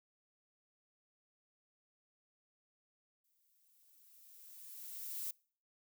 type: noise with exponential growth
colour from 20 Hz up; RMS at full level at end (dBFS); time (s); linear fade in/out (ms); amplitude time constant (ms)
violet; -40; 3.24-5.31; 5; 450
effects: noise-tail reverb RT60 0.5 s tail -26 dB re dry